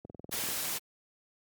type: click train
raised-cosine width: 2 ms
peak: -30 dBFS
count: 10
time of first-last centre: 0.05-0.487 s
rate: 20.6 Hz
type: noise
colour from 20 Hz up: white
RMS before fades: -34 dBFS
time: 0.31-0.79 s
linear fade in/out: 20 ms
effects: high-pass 100 Hz 12 dB/octave + Opus 48 kbps